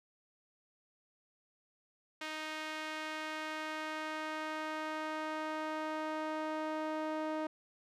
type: tone with band-pass filter sweep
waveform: sawtooth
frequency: 311.1 Hz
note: D#4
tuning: in tune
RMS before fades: -39 dBFS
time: 2.21-7.47 s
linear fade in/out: 5 ms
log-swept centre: 2400 to 700 Hz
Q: 0.9
effects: none

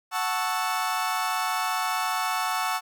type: chord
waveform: 35% pulse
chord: F# minor seventh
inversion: none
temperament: equal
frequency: 740 / 880 / 1108.7 / 1318.5 Hz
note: F#5 / A5 / C#6 / E6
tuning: 0 / 0 / 0 / 0 cents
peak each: -29 dBFS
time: 0.11-2.81 s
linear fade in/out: 50 ms
effects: none

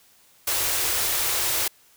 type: band-stop noise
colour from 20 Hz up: white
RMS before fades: -24 dBFS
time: 0.47-1.68 s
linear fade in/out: 5 ms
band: 140 to 300 Hz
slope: 96 dB/octave
effects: white hiss -57 dBFS RMS until 1.96 s

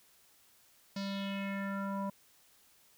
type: tone with low-pass filter sweep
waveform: square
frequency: 197.1 Hz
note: G3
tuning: 10 cents sharp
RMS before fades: -37 dBFS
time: 0.96-2.1 s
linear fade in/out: 5 ms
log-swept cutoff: 5000 to 880 Hz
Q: 3.6
effects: white hiss -65 dBFS RMS until 2.97 s

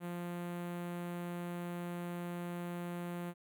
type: tone with notch filter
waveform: sawtooth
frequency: 174.5 Hz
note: F3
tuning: 1 cent flat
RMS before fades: -41 dBFS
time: 0-3.34 s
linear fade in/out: 50 ms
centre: 5200 Hz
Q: 0.62
effects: none

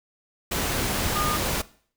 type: tone in noise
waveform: sine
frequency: 1219 Hz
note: D#6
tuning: 36 cents flat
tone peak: -26 dBFS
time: 1.15-1.37 s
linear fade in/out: 10 ms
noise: pink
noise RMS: -26 dBFS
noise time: 0.51-1.62 s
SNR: -3 dB
effects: noise-tail reverb RT60 0.5 s tail -19 dB re dry

